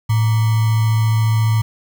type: tone with sample-and-hold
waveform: sine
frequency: 110.7 Hz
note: A2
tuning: 11 cents sharp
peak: -12 dBFS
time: 0.09-1.62 s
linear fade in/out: 10 ms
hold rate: 1050 Hz
effects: none